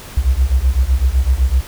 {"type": "beating tone pair", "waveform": "sine", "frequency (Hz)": [60.8, 68.7], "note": ["B1", "C#2"], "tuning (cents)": [-26, -15], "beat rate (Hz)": 7.9, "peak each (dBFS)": -14, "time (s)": [0.17, 1.61], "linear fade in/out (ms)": 5, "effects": ["pink hiss -35 dBFS RMS until 1.67 s"]}